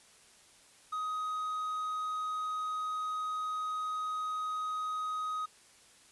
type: tone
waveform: triangle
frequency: 1256 Hz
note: D#6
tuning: 16 cents sharp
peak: -31 dBFS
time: 0.92-5.46 s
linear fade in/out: 10 ms
effects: white hiss -60 dBFS RMS until 6.11 s + resampled to 24000 Hz